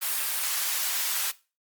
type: high-pass noise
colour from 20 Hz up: white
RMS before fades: -28 dBFS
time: 0.01-1.32 s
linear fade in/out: 20 ms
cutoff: 930 Hz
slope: 12 dB/octave
effects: noise-tail reverb RT60 0.3 s tail -19 dB re dry + Opus 32 kbps